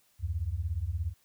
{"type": "beating tone pair", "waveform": "sine", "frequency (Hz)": [73.42, 90.42], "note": ["D2", "F#2"], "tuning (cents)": [0, -39], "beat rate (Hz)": 17, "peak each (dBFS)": [-33, -32], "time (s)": [0.19, 1.14], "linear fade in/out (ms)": 50, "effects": ["white hiss -68 dBFS RMS until 1.24 s"]}